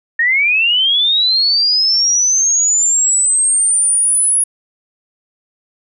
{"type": "linear sweep", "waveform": "sine", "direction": "up", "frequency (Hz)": [1812, 10460], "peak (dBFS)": -10, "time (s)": [0.19, 4.44], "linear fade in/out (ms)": 5, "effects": []}